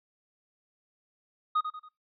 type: tone with echo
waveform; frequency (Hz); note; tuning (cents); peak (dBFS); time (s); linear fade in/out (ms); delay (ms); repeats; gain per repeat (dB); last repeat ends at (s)
triangle; 1244.5; D#6; 0; -21; 1.55-1.61; 10; 93; 3; -8; 1.889
effects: noise-tail reverb RT60 0.2 s tail -24 dB re dry + resampled to 11025 Hz